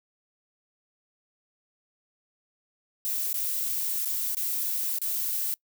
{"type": "noise with dropouts", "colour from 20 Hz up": "violet", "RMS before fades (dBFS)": -29, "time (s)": [3.05, 5.54], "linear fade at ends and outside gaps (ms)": 0, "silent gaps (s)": [[3.33, 3.342], [4.049, 4.056], [4.348, 4.369], [4.985, 5.016]], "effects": ["noise-tail reverb RT60 0.1 s tail -25 dB re dry"]}